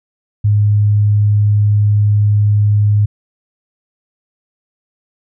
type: tone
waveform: sine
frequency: 104 Hz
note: G#2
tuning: 3 cents sharp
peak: -8 dBFS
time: 0.44-3.06 s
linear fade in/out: 10 ms
effects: none